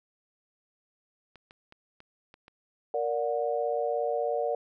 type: clicks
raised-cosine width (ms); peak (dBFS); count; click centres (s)
0.3; -34; 6; 1.357 / 1.509 / 1.724 / 2.004 / 2.341 / 2.481
type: chord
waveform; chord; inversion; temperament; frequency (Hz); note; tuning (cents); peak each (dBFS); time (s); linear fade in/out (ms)
sine; Bb augmented; none; just; 466.2 / 582.7 / 728.4; Bb4 / D5 / F#5; 0 / -14 / -27; -30 / -30 / -32; 2.94-4.55; 2
effects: none